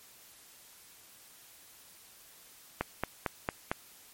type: click train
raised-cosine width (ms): 0.5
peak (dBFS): -14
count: 5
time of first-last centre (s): 2.81-3.715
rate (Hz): 4.42
effects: white hiss -56 dBFS RMS until 4.13 s + MP3 64 kbps